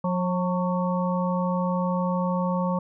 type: harmonic tone with a mistuned harmonic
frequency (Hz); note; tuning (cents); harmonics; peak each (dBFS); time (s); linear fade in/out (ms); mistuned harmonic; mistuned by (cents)
180; F#3; -47; 1 / 3 / 5 / 6; -24 / -29 / -31 / -32; 0.04-2.79; 5; 6; +52
effects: none

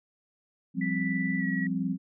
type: chord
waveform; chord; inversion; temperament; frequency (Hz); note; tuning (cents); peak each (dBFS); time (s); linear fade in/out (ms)
sine; F suspended second; none; equal; 174.61 / 196 / 261.6; F3 / G3 / C4; 0 / 0 / 0; -31; 0.74-1.98; 50
type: tone with pitch glide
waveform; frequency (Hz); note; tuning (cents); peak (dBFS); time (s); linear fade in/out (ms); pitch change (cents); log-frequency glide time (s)
sine; 1973 to 1922.4; B6 to B6; -2 to -47; -32; 0.81-1.67; 5; -45; 1.39-1.44
effects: none

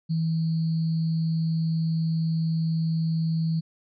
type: tone with sample-and-hold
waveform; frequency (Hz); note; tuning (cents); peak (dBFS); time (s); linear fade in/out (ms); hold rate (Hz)
sine; 162.1; E3; -29; -22; 0.09-3.61; 20; 4410
effects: resampled to 16000 Hz

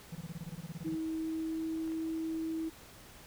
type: tone bursts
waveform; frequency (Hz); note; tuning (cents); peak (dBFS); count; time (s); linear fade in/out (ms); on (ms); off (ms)
triangle; 164.81; E3; 0; -36; 15; 0.12-0.951; 5; 33; 24
type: tone with pitch glide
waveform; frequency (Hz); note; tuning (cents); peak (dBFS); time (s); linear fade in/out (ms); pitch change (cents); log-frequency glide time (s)
sine; 320 to 322.6; D#4 to E4; +49 to -37; -33; 0.84-2.7; 20; +14; 1.05-2.07
type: clicks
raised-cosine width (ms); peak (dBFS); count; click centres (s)
0.5; -38; 2; 1.877 / 1.919
effects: pink hiss -54 dBFS RMS until 3.26 s

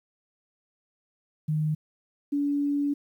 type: tone pair in turn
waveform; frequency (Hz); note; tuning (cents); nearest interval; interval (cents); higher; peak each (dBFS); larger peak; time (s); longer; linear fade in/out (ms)
sine; 153.9 / 286.4; D#3 / D4; -19 / -43; major seventh; 1076; second; -23; neither; 1.48-1.75 / 2.32-2.94; second; 10
effects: 10-bit

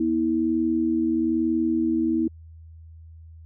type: tone pair together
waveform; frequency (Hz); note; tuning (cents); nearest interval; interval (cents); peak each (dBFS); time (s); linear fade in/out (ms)
sine; 241.5 / 322.6; B3 / E4; -39 / -37; perfect fourth; 502; -25 / -21; 0-2.28; 5
effects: added 81 Hz sine -42 dBFS peak until 3.45 s

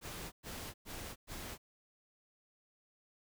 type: noise bursts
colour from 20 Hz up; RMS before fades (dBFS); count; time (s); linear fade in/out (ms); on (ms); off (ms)
pink; -45; 4; 0.01-1.58; 50; 310; 110
effects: none

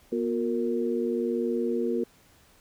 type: tone cluster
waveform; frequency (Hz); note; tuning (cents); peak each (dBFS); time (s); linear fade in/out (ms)
sine; 241.1 / 359.8 / 460.7; B3 / F#4 / A#4; -41 / -48 / -20; -29; 0.12-2.04; 5
effects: pink hiss -59 dBFS RMS until 2.6 s

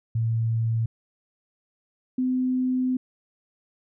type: tone pair in turn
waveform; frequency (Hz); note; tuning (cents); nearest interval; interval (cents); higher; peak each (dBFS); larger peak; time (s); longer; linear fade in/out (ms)
sine; 113.7 / 255.2; A#2 / C4; -43 / -43; octave + major second; 1400; second; -21; neither; 0.15-0.86 / 2.18-2.97; second; 5
effects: none

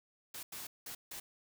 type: noise bursts at uneven times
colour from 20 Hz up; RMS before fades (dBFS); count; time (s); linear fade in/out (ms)
white; -45; 4; 0.34-0.43 / 0.52-0.67 / 0.86-0.95 / 1.11-1.2; 5
effects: none

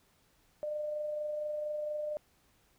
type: tone with amplitude modulation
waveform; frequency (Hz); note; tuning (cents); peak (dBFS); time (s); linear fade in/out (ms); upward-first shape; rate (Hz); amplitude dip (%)
sine; 601; D5; +40; -32; 0.63-2.17; 0; sine; 24.3; 30
effects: pink hiss -69 dBFS RMS until 2.78 s

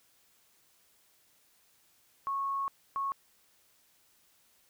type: tone bursts at uneven times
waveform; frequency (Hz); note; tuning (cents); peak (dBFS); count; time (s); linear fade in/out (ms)
sine; 1100; C#6; -14; -30; 2; 2.27-2.68 / 2.96-3.12; 0
effects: white hiss -67 dBFS RMS until 4.69 s

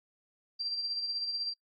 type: tone with tremolo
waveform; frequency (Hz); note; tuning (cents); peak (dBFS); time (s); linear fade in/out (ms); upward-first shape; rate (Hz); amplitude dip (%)
sine; 4718; D8; +7; -30; 0.59-1.54; 20; sine; 16; 45
effects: noise-tail reverb RT60 0.1 s tail -23 dB re dry + AAC 32 kbps

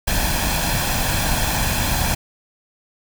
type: noise with comb filter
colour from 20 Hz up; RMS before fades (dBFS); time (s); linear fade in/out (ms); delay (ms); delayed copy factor
pink; -20; 0.07-2.15; 10; 1.2; +0.6
effects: none

